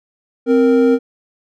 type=tone pair together; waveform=triangle; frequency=261.6 / 466.6 Hz; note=C4 / A#4; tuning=0 / +2 cents; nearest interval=minor seventh; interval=1002 cents; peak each=-10 dBFS; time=0.46-0.99 s; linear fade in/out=50 ms; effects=none